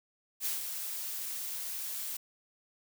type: noise with ADSR envelope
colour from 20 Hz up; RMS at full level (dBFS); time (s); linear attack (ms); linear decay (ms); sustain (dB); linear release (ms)
blue; -32; 0.4-2.17; 56; 150; -6; 5
effects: none